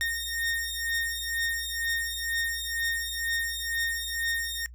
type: beating tone pair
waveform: sawtooth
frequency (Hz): 1842 / 1844.1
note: A#6 / A#6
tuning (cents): -21 / -19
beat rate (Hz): 2.1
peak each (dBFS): -28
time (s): 0.01-4.66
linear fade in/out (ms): 0
effects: noise-tail reverb RT60 0.1 s tail -21 dB re dry + added 60 Hz sine -43 dBFS peak until 4.74 s